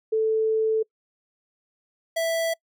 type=tone pair in turn; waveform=sine / square; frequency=440 / 659.3 Hz; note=A4 / E5; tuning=0 / 0 cents; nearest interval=perfect fifth; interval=700 cents; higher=second; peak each=-19 / -23 dBFS; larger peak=first; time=0.12-0.83 / 2.16-2.54 s; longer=first; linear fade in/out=10 ms; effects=noise-tail reverb RT60 0.1 s tail -26 dB re dry